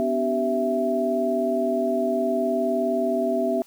sine tone cluster, 250 / 289.4 / 386.6 / 662 Hz, B3 / D4 / G4 / E5, +21 / -25 / -24 / +7 cents, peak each -26 / -32 / -27 / -23 dBFS, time 0-3.62 s, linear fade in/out 0 ms, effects white hiss -54 dBFS RMS until 3.66 s

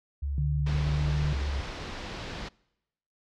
sine tone with vibrato, 69.3 Hz, C#2, in tune, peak -28 dBFS, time 0.22-1.61 s, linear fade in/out 10 ms, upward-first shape square, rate 4.2 Hz, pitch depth 37 cents each way
sine tone with pitch glide, 145.3 to 146.4 Hz, D3 to D3, -18 to -5 cents, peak -26 dBFS, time 0.38-1.33 s, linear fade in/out 2 ms, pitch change +13 cents, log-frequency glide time 0.58-0.96 s
pink low-pass noise, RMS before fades -38 dBFS, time 0.66-2.49 s, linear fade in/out 10 ms, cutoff 5100 Hz, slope 24 dB/octave
effects noise-tail reverb RT60 0.9 s tail -25 dB re dry

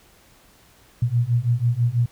sine beating tone pair, 116.54 / 122.64 Hz, A#2 / B2, 0 / -12 cents, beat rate 6.1 Hz, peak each -21 / -20 dBFS, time 1.02-2.06 s, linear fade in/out 5 ms, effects pink hiss -54 dBFS RMS until 2.11 s

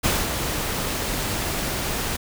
pink noise with ADSR envelope, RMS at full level -20 dBFS, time 0.03-2.17 s, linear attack 20 ms, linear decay 210 ms, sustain -6 dB, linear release 14 ms, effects none

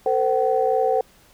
sine tone cluster, 452.4 / 516 / 760 Hz, A4 / C5 / F#5, +48 / -24 / +46 cents, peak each -21 dBFS, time 0.06-1.01 s, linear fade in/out 2 ms, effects tanh soft clip ceiling -7 dBFS + pink hiss -54 dBFS RMS until 1.33 s

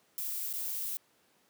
violet noise with dropouts, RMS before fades -36 dBFS, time 0.18-0.97 s, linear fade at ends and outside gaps 0 ms, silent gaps 0.528-0.537 s, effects pink hiss -68 dBFS RMS until 1.49 s + high-pass 200 Hz 12 dB/octave

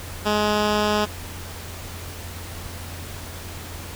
10% pulse tone with low-pass filter, 210 Hz, G#3, 19 cents sharp, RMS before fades -21 dBFS, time 0.25-1.06 s, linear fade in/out 20 ms, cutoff 5100 Hz, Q 1.2, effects added 87 Hz sine -36 dBFS peak until 3.95 s + pink hiss -37 dBFS RMS until 3.95 s

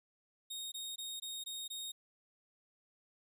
sawtooth tone bursts, 3722 Hz, A#7, 3 cents flat, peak -38 dBFS, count 6, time 0.5-1.92 s, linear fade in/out 10 ms, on 220 ms, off 20 ms, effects none

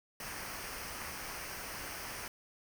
pink noise with comb filter, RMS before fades -43 dBFS, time 0.2-2.28 s, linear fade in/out 2 ms, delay 0.27 ms, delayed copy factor -0.6, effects none

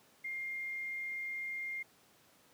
sine tone with quantisation, 2116 Hz, C7, 19 cents sharp, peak -37 dBFS, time 0.24-1.83 s, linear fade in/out 10 ms, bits 11, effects pink hiss -65 dBFS RMS until 2.53 s + high-pass 150 Hz 12 dB/octave

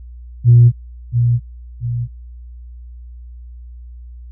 sine tone with echo, 119.8 Hz, A#2, 48 cents sharp, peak -3 dBFS, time 0.44-0.72 s, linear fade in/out 50 ms, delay 680 ms, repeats 2, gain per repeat -7 dB, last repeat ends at 2.08 s, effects tanh soft clip ceiling 0 dBFS + added 60 Hz sine -32 dBFS peak until 4.31 s

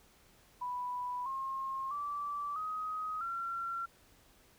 sine tone with pitch steps, 987.8 / 1071 / 1161.2 / 1259 / 1365.1 Hz, B5 / C6 / D6 / D#6 / F6, 0 / +40 / -20 / +20 / -40 cents, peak -35 dBFS, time 0.61-3.86 s, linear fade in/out 10 ms, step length 650 ms, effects pink hiss -64 dBFS RMS until 4.58 s

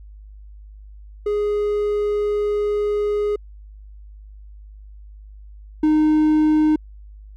triangle tone pair in turn, 415.3 / 307.7 Hz, G#4 / D#4, 0 / -19 cents, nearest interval perfect fourth, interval 519 cents, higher first, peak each -16 / -11 dBFS, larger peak second, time 1.26-3.36 / 5.83-6.76 s, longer first, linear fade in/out 5 ms, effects added 51 Hz sine -38 dBFS peak until 7.36 s

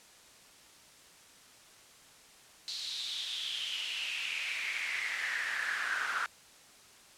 brown noise with high-pass filter sweep, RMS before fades -36 dBFS, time 2.68-6.26 s, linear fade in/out 0 ms, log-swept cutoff 4200 to 1400 Hz, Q 6.4, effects white hiss -57 dBFS RMS until 7.17 s + low-pass 9000 Hz 12 dB/octave

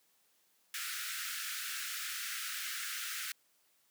pink high-pass noise, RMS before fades -40 dBFS, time 0.74-3.32 s, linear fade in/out 2 ms, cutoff 1300 Hz, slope 96 dB/octave, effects white hiss -72 dBFS RMS until 3.9 s + high-pass 150 Hz 12 dB/octave

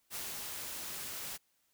white noise with ADSR envelope, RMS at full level -40 dBFS, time 0.1-1.38 s, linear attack 49 ms, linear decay 180 ms, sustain -2 dB, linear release 28 ms, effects white hiss -75 dBFS RMS until 1.73 s

